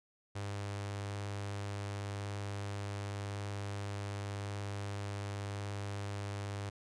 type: tone with notch filter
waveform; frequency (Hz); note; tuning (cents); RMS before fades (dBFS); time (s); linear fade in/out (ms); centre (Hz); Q
sawtooth; 100.9; G#2; -49; -40; 0.35-6.7; 10; 230; 1.5
effects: resampled to 22050 Hz